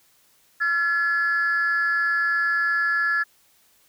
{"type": "tone pair together", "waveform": "sine", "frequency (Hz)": [1364, 1707], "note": ["F6", "G#6"], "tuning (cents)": [-41, 47], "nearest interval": "major third", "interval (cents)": 388, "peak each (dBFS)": [-24, -19], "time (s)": [0.6, 3.24], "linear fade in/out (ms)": 20, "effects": ["tanh soft clip ceiling -15 dBFS", "white hiss -60 dBFS RMS until 3.88 s"]}